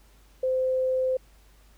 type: tone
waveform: sine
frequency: 517 Hz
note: C5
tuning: 21 cents flat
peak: -22 dBFS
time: 0.43-1.17 s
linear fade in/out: 5 ms
effects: added 50 Hz sine -54 dBFS peak until 1.77 s + pink hiss -61 dBFS RMS until 1.77 s